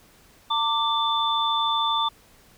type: tone cluster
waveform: sine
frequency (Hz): 905 / 1172 / 3532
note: A5 / D6 / A7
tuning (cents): +48 / -4 / +6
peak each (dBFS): -25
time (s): 0.5-2.09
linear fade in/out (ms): 10
effects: pink hiss -55 dBFS RMS until 2.57 s